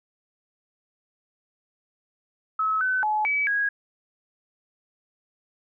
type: tone with pitch steps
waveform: sine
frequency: 1291 / 1514 / 853 / 2287 / 1649 Hz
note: E6 / F#6 / G#5 / D7 / G#6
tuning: -37 / +39 / +46 / -47 / -13 cents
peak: -21 dBFS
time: 2.59-3.69 s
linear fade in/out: 5 ms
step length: 220 ms
effects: none